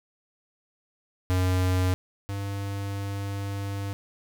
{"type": "tone pair in turn", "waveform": "square", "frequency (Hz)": [92, 99.55], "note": ["F#2", "G2"], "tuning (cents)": [-9, 27], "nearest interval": "minor second", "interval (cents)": 136, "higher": "second", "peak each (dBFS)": [-22, -30], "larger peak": "first", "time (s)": [[1.3, 1.94], [2.29, 3.93]], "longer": "second", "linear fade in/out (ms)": 0, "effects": []}